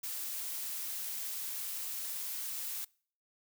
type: noise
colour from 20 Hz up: blue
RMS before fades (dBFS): -39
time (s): 0.03-2.85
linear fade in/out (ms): 10
effects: noise-tail reverb RT60 0.5 s tail -25 dB re dry